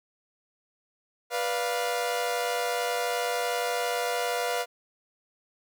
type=chord; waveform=sawtooth; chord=B diminished; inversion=none; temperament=equal with one note detuned; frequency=489.9 / 587.3 / 698.5 Hz; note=B4 / D5 / F5; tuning=-14 / 0 / 0 cents; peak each=-26 / -32 / -26 dBFS; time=1.3-4.66 s; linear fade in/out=50 ms; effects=none